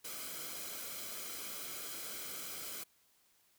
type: noise with comb filter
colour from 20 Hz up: white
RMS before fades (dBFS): -44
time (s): 0.04-2.84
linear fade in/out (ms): 10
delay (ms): 1.1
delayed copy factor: -0.6
effects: white hiss -71 dBFS RMS until 3.58 s